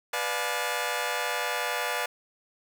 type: chord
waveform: 15% pulse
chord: B diminished seventh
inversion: none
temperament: just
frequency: 493.9 / 592.7 / 711.2 / 853.4 Hz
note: B4 / D5 / F5 / Ab5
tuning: 0 / +16 / +31 / +47 cents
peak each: -27 dBFS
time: 0.13-2.06 s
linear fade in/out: 5 ms
effects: none